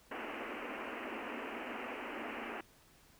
pink band-pass noise, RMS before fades -43 dBFS, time 0.11-2.61 s, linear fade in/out 5 ms, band 220 to 2900 Hz, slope 96 dB/octave, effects pink hiss -64 dBFS RMS until 3.19 s

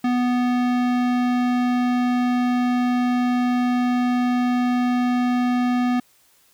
square tone with low-pass filter, 246.8 Hz, B3, 1 cent flat, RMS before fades -20 dBFS, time 0.04-6 s, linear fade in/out 5 ms, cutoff 3300 Hz, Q 0.53, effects white hiss -58 dBFS RMS until 6.53 s

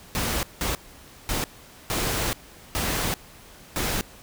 pink noise bursts at uneven times, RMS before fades -26 dBFS, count 6, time 0.15-0.43 / 0.61-0.75 / 1.29-1.44 / 1.9-2.33 / 2.75-3.14 / 3.76-4.01 s, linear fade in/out 0 ms, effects pink hiss -48 dBFS RMS until 4.22 s

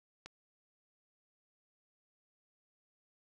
click, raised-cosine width 0.2 ms, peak -29 dBFS, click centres 0.26 s, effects none

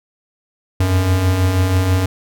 square beating tone pair, 87.31 / 93.51 Hz, F2 / F#2, 0 / +19 cents, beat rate 6.2 Hz, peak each -23 / -14 dBFS, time 0.8-2.06 s, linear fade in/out 5 ms, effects none

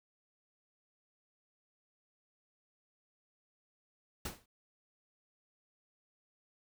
pink noise with exponential decay, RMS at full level -36 dBFS, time 4.25-4.46 s, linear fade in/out 5 ms, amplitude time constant 44 ms, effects none

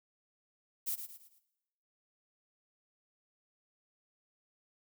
violet noise with echo, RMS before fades -35 dBFS, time 0.86-0.96 s, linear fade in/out 20 ms, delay 110 ms, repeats 4, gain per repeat -8 dB, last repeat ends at 1.4 s, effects noise-tail reverb RT60 0.9 s tail -17 dB re dry

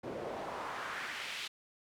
pink noise with band-pass filter sweep, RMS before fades -41 dBFS, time 0.03-1.48 s, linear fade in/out 10 ms, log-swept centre 390 to 3300 Hz, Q 1.6, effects none

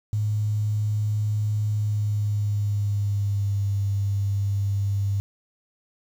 sine tone with pitch glide, 105.8 to 99.86 Hz, G#2 to G2, +33 to +33 cents, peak -21 dBFS, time 0.13-5.2 s, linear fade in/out 0 ms, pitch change -100 cents, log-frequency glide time 1.68-3.65 s, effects 8-bit

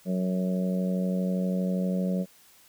harmonic tone, 92.5 Hz, F#2, in tune, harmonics 2 / 3 / 4 / 5 / 6 / 7, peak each -25 / -41 / -42 / -37 / -35 / -41 dBFS, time 0.05-2.26 s, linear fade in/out 50 ms, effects white hiss -57 dBFS RMS until 2.68 s

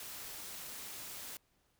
white noise with amplitude modulation, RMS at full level -45 dBFS, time 0-1.37 s, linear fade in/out 2 ms, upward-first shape sine, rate 196 Hz, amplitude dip 25%, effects pink hiss -75 dBFS RMS until 1.79 s

